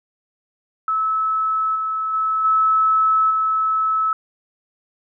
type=tone with level steps; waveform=sine; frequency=1300 Hz; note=E6; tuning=24 cents flat; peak=-17 / -20 / -17 / -13 / -16 dBFS; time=0.88-4.13 s; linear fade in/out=2 ms; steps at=1.75 / 2.13 / 2.44 / 3.3 s; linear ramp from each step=10 ms; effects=none